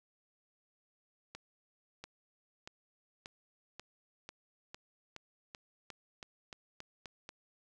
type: accelerating click train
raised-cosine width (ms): 0.2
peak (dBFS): -28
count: 15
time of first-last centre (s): 1.35-7.291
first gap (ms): 690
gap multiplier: 0.92
effects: none